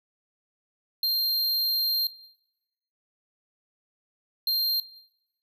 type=tone bursts at uneven times; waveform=square; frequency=4186 Hz; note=C8; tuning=in tune; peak=-23 dBFS; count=2; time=1.03-2.07 / 4.47-4.8 s; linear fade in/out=2 ms; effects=noise-tail reverb RT60 0.9 s tail -18 dB re dry